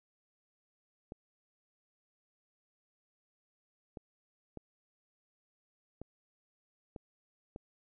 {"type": "clicks", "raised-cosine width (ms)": 2, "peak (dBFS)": -30, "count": 6, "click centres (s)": [1.121, 3.972, 4.573, 6.016, 6.962, 7.561], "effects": []}